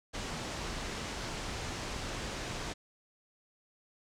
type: low-pass noise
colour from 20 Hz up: pink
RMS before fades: -39 dBFS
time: 0.13-2.74 s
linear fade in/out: 20 ms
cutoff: 7500 Hz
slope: 24 dB/octave
effects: none